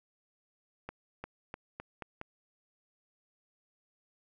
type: accelerating click train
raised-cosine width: 0.5 ms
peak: -25 dBFS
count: 6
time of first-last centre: 0.89-2.214 s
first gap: 350 ms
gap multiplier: 0.86
effects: none